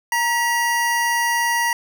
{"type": "tone pair together", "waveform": "square", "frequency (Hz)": [934, 1936.1], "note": ["A#5", "B6"], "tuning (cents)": [3, -35], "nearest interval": "octave + minor second", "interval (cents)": 1262, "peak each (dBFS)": -21, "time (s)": [0.12, 1.73], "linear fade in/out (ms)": 2, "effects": []}